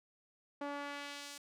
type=tone with band-pass filter sweep; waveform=sawtooth; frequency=286 Hz; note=D4; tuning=46 cents flat; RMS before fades=-44 dBFS; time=0.61-1.38 s; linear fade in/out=5 ms; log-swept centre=730 to 7200 Hz; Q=0.8; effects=none